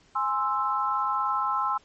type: chord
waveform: sine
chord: Ab augmented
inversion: none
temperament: equal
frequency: 830.6 / 1046.5 / 1318.5 Hz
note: Ab5 / C6 / E6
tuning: 0 / 0 / 0 cents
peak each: -30 / -27 / -27 dBFS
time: 0.15-1.78 s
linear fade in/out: 10 ms
effects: pink hiss -60 dBFS RMS until 1.84 s + MP3 32 kbps